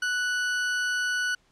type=tone; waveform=40% pulse; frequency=1480 Hz; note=F#6; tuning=in tune; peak=-24 dBFS; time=0.02-1.35 s; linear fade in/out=5 ms; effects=pink hiss -65 dBFS RMS until 1.51 s + low-pass 7000 Hz 12 dB/octave